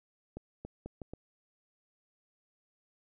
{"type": "accelerating click train", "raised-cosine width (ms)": 2, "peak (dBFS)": -28, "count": 5, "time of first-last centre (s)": [0.37, 1.136], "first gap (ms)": 280, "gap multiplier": 0.75, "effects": []}